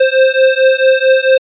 square beating tone pair, 523.3 / 527.8 Hz, C5 / C5, 0 / +15 cents, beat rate 4.5 Hz, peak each -11 dBFS, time 0-1.38 s, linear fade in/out 10 ms, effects resampled to 8000 Hz

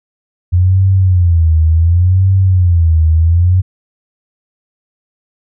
sine tone with vibrato, 87.31 Hz, F2, in tune, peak -6 dBFS, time 0.52-3.62 s, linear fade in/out 20 ms, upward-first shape sine, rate 0.69 Hz, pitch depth 160 cents each way, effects none

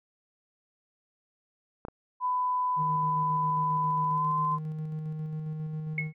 clicks, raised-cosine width 1 ms, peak -22 / -26 dBFS, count 2, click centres 1.851 / 1.884 s
sine tone with pitch glide, 1000 to 1029.9 Hz, B5 to C6, +21 to -28 cents, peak -25 dBFS, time 2.2-4.59 s, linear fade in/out 50 ms, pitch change +51 cents, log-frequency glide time 4.09-4.31 s
triangle tone with tremolo, 155.56 Hz, D#3, in tune, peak -29 dBFS, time 2.76-6.13 s, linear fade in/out 50 ms, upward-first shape square, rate 7.4 Hz, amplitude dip 25%
sine tone with exponential decay, 2185 Hz, C#7, 26 cents flat, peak -24 dBFS, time 5.98-6.14 s, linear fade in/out 2 ms, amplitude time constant 33 ms
effects none

